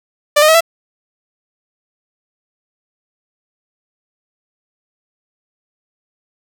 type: tone with pitch steps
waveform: sawtooth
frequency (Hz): 590 / 614.3 / 639.7 / 666.1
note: D5 / D#5 / D#5 / E5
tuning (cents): +8 / -22 / +48 / +18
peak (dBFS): -3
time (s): 0.36-0.608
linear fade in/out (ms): 10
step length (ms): 62
effects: none